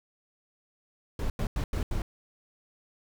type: noise bursts at uneven times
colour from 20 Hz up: brown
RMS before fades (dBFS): -29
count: 5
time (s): 1.19-1.3 / 1.39-1.47 / 1.56-1.64 / 1.73-1.83 / 1.91-2.02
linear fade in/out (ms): 2
effects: none